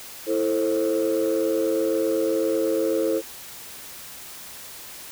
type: chord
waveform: sine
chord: A minor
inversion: second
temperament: just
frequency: 330 / 440 / 528 Hz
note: E4 / A4 / C5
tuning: +2 / 0 / +16 cents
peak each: -23 dBFS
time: 0.26-3.22 s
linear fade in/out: 50 ms
effects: tanh soft clip ceiling -15 dBFS + white hiss -40 dBFS RMS until 5.11 s